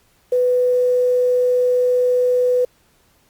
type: tone with quantisation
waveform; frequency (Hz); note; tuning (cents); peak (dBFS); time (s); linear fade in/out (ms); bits
sine; 497.5; B4; +13; -13; 0.32-2.65; 5; 7
effects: pink hiss -58 dBFS RMS until 3.29 s + Opus 48 kbps